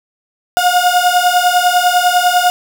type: beating tone pair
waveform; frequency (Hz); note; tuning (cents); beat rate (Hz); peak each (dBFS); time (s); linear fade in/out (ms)
35% pulse; 712 / 722; F5 / F#5; +33 / -43; 10; -11; 0.57-2.5; 0
effects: none